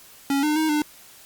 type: tone with pitch steps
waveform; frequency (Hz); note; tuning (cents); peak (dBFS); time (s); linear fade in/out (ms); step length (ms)
square; 277.7 / 302.1 / 314.4 / 299.3; C#4 / D4 / D#4 / D4; +3 / +49 / +18 / +33; -20; 0.3-0.82; 2; 130
effects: white hiss -48 dBFS RMS until 1.25 s + Opus 48 kbps